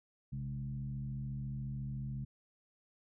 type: tone with frequency modulation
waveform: sine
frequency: 132.9 Hz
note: C3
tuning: 27 cents sharp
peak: -37 dBFS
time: 0.32-2.25 s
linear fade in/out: 10 ms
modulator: 74.1 Hz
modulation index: 0.76
effects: none